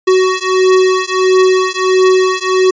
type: beating tone pair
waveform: square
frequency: 372.7 / 374.2 Hz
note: F#4 / F#4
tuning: +13 / +20 cents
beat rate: 1.5 Hz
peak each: -12 dBFS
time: 0.07-2.71 s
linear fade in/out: 10 ms
effects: resampled to 16000 Hz